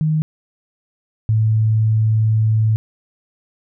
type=tone pair in turn; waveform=sine; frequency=155.56 / 109.73 Hz; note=D#3 / A2; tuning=0 / -4 cents; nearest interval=tritone; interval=604 cents; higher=first; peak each=-14 / -12 dBFS; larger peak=second; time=0.01-0.22 / 1.29-2.76 s; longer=second; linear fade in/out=0 ms; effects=none